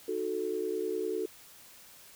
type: chord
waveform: sine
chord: D# diminished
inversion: none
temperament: equal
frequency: 311.1 / 370 / 440 Hz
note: D#4 / F#4 / A4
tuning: 0 / 0 / 0 cents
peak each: -39 / -34 / -33 dBFS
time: 0.08-1.26 s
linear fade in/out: 5 ms
effects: white hiss -54 dBFS RMS until 2.15 s